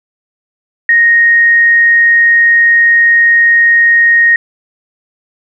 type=tone; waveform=sine; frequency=1865 Hz; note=A#6; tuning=in tune; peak=-4 dBFS; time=0.89-4.36 s; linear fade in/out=2 ms; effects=none